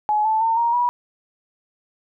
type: tone with pitch steps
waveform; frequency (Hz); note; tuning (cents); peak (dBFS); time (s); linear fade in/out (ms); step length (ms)
sine; 846 / 875.3 / 905.7 / 937.1 / 969.6; G#5 / A5 / A5 / A#5 / B5; +32 / -9 / +50 / +9 / -32; -16; 0.09-0.89; 0; 160
effects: none